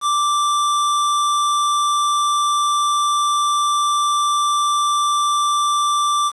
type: tone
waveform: square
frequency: 1174.7 Hz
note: D6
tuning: in tune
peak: -16 dBFS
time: 0.01-6.32 s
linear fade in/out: 50 ms
effects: resampled to 24000 Hz + 7-bit